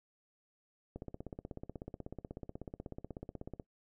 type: click train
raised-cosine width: 2 ms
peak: -29 dBFS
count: 44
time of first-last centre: 0.96-3.598 s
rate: 16.3 Hz
effects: noise-tail reverb RT60 0.1 s tail -20 dB re dry